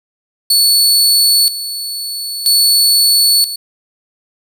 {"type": "tone with tremolo", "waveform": "sawtooth", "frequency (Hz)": 4435, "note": "C#8", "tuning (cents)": 0, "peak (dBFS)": -5, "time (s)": [0.5, 3.56], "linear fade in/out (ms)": 5, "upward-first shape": "square", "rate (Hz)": 0.51, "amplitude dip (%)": 75, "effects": []}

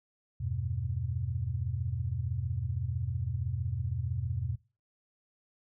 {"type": "chord", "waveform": "sine", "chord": "E minor", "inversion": "none", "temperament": "equal with one note detuned", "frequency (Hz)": [82.41, 98, 124.11], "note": ["E2", "G2", "B2"], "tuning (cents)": [0, 0, 9], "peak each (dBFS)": [-36, -35, -34], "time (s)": [0.4, 4.56], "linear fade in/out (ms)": 10, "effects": ["noise-tail reverb RT60 0.3 s tail -20 dB re dry"]}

